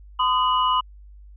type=tone cluster; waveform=sine; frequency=1018 / 1235 / 2934 Hz; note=C6 / D#6 / F#7; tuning=-48 / -13 / -15 cents; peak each=-19 / -23 / -27 dBFS; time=0.19-0.81 s; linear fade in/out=10 ms; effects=added 50 Hz sine -42 dBFS peak until 1.36 s